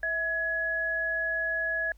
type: tone pair together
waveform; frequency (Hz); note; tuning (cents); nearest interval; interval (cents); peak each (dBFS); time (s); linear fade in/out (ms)
sine; 652 / 1684.3; E5 / G#6; -19 / +24; octave + major third; 1643; -35 / -27; 0.03-1.92; 2
effects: added 50 Hz sine -50 dBFS peak until 1.97 s + pink hiss -68 dBFS RMS until 1.97 s